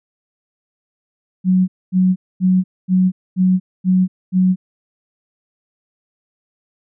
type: tone bursts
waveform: sine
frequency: 185 Hz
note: F#3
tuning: in tune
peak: -10 dBFS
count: 7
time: 1.44-4.56 s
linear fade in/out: 50 ms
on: 240 ms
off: 240 ms
effects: none